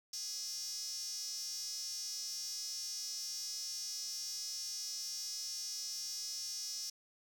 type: tone with high-pass filter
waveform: sawtooth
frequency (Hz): 415.3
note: G#4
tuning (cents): 0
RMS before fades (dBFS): -42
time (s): 0.13-6.9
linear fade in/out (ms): 5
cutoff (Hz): 5500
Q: 7.9
effects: none